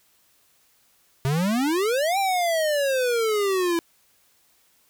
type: exponential two-way sweep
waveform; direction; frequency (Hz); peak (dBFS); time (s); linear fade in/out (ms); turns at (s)
square; up then down; 129.8 to 800 to 331.9; -21; 1.25-3.79; 0; 2.18
effects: white hiss -62 dBFS RMS until 4.89 s